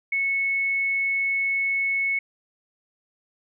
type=tone; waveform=sine; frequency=2202 Hz; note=C#7; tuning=12 cents flat; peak=-21 dBFS; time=0.12-2.19 s; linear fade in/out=5 ms; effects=none